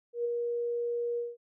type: tone with ADSR envelope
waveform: sine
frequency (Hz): 475.2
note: A#4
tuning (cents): +33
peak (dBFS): -26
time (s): 0.13-1.37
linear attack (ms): 120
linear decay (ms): 10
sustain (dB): -3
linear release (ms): 190
effects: none